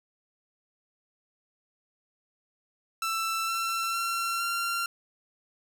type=tone with pitch steps; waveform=sawtooth; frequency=1331 / 1346.5 / 1362.1 / 1377.9 Hz; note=E6 / E6 / F6 / F6; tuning=+16 / +36 / -44 / -24 cents; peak=-24 dBFS; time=3.02-4.86 s; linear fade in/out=2 ms; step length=460 ms; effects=none